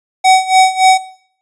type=tone with tremolo; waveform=square; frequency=754 Hz; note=F#5; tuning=32 cents sharp; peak=-5 dBFS; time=0.24-0.98 s; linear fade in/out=10 ms; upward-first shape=sine; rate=3.5 Hz; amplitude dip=90%; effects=noise-tail reverb RT60 0.6 s tail -18 dB re dry + resampled to 22050 Hz